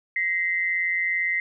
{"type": "tone pair together", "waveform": "sine", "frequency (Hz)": [1888.4, 2066], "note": ["A#6", "C7"], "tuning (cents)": [22, -22], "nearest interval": "major second", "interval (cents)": 156, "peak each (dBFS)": [-27, -23], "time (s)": [0.16, 1.4], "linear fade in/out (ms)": 2, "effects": []}